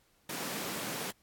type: high-pass noise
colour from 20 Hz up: pink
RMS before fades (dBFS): -38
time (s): 0.29-1.11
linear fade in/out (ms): 5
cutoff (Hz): 160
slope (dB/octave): 24
effects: pink hiss -69 dBFS RMS until 1.22 s + AAC 64 kbps